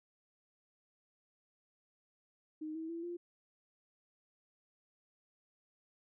sine tone with pitch steps, 310.1 / 322.2 / 334.7 / 347.7 Hz, D#4 / E4 / E4 / F4, -6 / -39 / +26 / -8 cents, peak -39 dBFS, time 2.61-3.17 s, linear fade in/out 10 ms, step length 140 ms, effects none

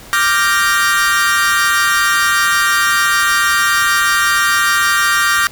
40% pulse chord, G minor seventh, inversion second, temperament equal, 1174.7 / 1396.9 / 1568 / 1864.7 Hz, D6 / F6 / G6 / Bb6, 0 / 0 / 0 / 0 cents, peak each -16 dBFS, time 0.13-5.47 s, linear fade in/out 0 ms, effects pink hiss -37 dBFS RMS until 5.51 s

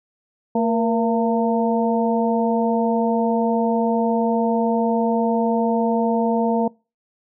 harmonic tone with a mistuned harmonic, 227.2 Hz, A#3, 44 cents flat, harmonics 1 / 2 / 3 / 4, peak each -19 / -22 / -24 / -25 dBFS, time 0.55-6.68 s, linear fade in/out 5 ms, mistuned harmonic 2, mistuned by +61 cents, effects noise-tail reverb RT60 0.3 s tail -25 dB re dry

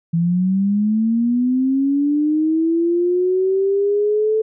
sine linear sweep, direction up, 164.81 to 440 Hz, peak -14 dBFS, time 0.13-4.42 s, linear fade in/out 10 ms, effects none

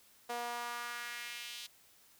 sawtooth tone with high-pass filter sweep, 239.1 Hz, A#3, 44 cents sharp, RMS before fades -42 dBFS, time 0.29-1.67 s, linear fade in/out 10 ms, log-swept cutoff 620 to 3600 Hz, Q 1.9, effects white hiss -64 dBFS RMS until 2.19 s

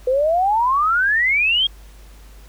sine exponential sweep, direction up, 493.9 to 3292 Hz, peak -14 dBFS, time 0.07-1.67 s, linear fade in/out 5 ms, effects added 50 Hz sine -40 dBFS peak until 2.48 s + pink hiss -50 dBFS RMS until 2.48 s

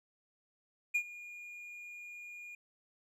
triangle tone with ADSR envelope, 2429 Hz, D#7, 42 cents flat, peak -25 dBFS, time 0.94-2.55 s, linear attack 14 ms, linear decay 73 ms, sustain -19 dB, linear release 3 ms, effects none

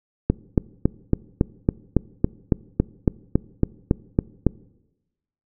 click train, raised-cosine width 3 ms, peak -3 dBFS, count 16, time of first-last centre 0.3-4.467 s, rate 3.6 Hz, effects noise-tail reverb RT60 1.0 s tail -22 dB re dry

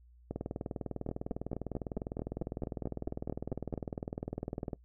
two click trains, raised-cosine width 2 ms, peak -23 / -22 dBFS, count 89 / 13, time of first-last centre 0.31-4.732 / 1.09-3.739 s, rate 19.9 / 4.53 Hz, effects noise-tail reverb RT60 0.1 s tail -21 dB re dry + added 60 Hz sine -57 dBFS peak until 4.84 s

